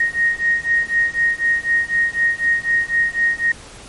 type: beating tone pair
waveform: sine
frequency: 1864.7 / 1868.7 Hz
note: A#6 / A#6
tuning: 0 / +4 cents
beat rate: 4 Hz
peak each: -18 dBFS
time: 0-3.52 s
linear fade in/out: 5 ms
effects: pink hiss -39 dBFS RMS until 3.88 s + MP3 48 kbps